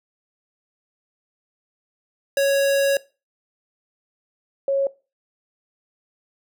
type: tone pair in turn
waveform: square / sine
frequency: 554.4 / 549.6 Hz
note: C#5 / C#5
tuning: 0 / -15 cents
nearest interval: unison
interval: 15 cents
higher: first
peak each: -17 dBFS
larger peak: neither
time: 2.37-2.97 / 4.68-4.87 s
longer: first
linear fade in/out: 2 ms
effects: noise-tail reverb RT60 0.3 s tail -20 dB re dry